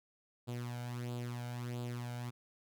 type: tone with flanger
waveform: sawtooth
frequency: 121.4 Hz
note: B2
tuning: 29 cents flat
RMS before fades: -41 dBFS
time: 0.47-2.31 s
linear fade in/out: 20 ms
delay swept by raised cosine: 0.25 to 1.35 ms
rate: 1.5 Hz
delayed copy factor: +0.65
effects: none